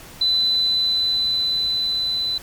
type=tone with level ramp; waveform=sine; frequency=4008 Hz; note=B7; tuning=25 cents sharp; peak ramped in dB=-15 to -20 dBFS; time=0.21-2.38 s; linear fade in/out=5 ms; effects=pink hiss -41 dBFS RMS until 2.42 s + MP3 96 kbps